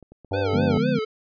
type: clicks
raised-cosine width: 2 ms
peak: -32 dBFS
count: 8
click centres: 0.027 / 0.12 / 0.247 / 0.319 / 0.36 / 0.393 / 0.494 / 0.648 s
type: harmonic tone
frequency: 97.4 Hz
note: G2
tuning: 11 cents flat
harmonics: 1 / 3 / 4 / 5 / 6 / 7 / 8 / 9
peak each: -27 / -32 / -33 / -34 / -35 / -35 / -36 / -37 dBFS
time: 0.31-0.78 s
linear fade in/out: 5 ms
type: tone with vibrato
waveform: square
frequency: 473.5 Hz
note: A#4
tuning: 27 cents sharp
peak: -25 dBFS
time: 0.33-1.05 s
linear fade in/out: 10 ms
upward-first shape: sine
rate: 4 Hz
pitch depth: 160 cents each way
type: chord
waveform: sine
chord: D diminished seventh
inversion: none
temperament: equal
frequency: 146.83 / 174.61 / 207.7 / 246.9 Hz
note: D3 / F3 / Ab3 / Cb4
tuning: 0 / 0 / 0 / 0 cents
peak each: -26 / -28 / -25 / -24 dBFS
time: 0.53-0.99 s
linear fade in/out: 5 ms
effects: resampled to 11025 Hz